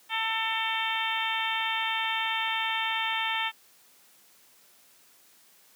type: harmonic tone with a mistuned harmonic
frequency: 447.7 Hz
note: A4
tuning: 30 cents sharp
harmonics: 2 / 3 / 4 / 5 / 6 / 7 / 8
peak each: -32 / -36 / -34 / -34 / -35 / -34 / -37 dBFS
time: 0.09-3.52 s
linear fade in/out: 50 ms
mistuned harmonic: 3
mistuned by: -24 cents
effects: white hiss -59 dBFS RMS until 5.75 s + high-pass 150 Hz 12 dB/octave